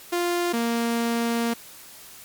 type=tone pair in turn; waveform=sawtooth; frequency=349.2 / 233.1 Hz; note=F4 / A#3; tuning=0 / 0 cents; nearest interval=perfect fifth; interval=700 cents; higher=first; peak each=-18 dBFS; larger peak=neither; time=0.12-0.53 / 0.53-1.54 s; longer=second; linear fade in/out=10 ms; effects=white hiss -45 dBFS RMS until 2.24 s + MP3 96 kbps